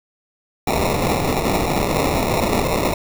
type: noise with sample-and-hold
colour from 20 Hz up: blue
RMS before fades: -19 dBFS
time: 0.67-2.94 s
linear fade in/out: 5 ms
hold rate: 1575 Hz
effects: none